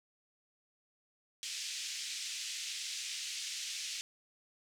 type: band-pass noise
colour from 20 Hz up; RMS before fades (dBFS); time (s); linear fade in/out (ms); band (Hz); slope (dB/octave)
white; -41; 1.43-4.01; 0; 2300 to 7000; 24
effects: none